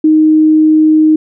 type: tone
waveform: sine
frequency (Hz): 311.1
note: D#4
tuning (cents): 0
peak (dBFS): -4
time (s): 0.04-1.16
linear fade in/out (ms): 5
effects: none